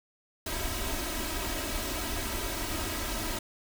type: noise with comb filter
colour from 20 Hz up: pink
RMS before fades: -33 dBFS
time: 0.46-3.39 s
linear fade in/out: 5 ms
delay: 3.1 ms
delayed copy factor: +0.8
effects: none